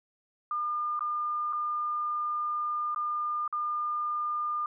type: tone with dropouts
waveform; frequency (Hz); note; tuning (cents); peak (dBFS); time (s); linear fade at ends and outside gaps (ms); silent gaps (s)
sine; 1207; D6; +47; -28; 0.51-4.66; 2; 0.993-1.007 / 1.527-1.531 / 2.947-2.96 / 3.478-3.526
effects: none